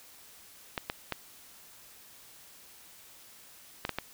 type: clicks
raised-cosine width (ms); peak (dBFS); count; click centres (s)
0.3; -15; 6; 0.778 / 0.899 / 1.123 / 3.851 / 3.893 / 3.986
effects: white hiss -54 dBFS RMS until 4.13 s